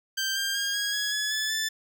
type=tone with pitch steps; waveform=15% pulse; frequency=1568 / 1593.6 / 1619.5 / 1646 / 1672.8 / 1700.1 / 1727.8 / 1756 Hz; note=G6 / G6 / G#6 / G#6 / G#6 / G#6 / A6 / A6; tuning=0 / +28 / -44 / -16 / +12 / +40 / -32 / -4 cents; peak=-20 dBFS; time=0.17-1.69 s; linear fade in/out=10 ms; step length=190 ms; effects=none